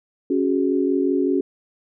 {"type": "chord", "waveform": "sine", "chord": "C# suspended fourth", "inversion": "none", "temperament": "equal", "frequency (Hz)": [277.2, 370, 415.3], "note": ["C#4", "F#4", "G#4"], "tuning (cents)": [0, 0, 0], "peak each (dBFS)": [-20, -21, -25], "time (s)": [0.3, 1.41], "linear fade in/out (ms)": 5, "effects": []}